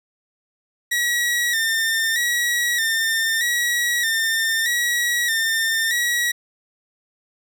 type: tone with vibrato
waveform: sawtooth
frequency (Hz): 1860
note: A#6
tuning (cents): -4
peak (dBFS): -15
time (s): 0.91-6.32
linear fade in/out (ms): 10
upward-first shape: square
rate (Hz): 0.8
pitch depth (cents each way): 53
effects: none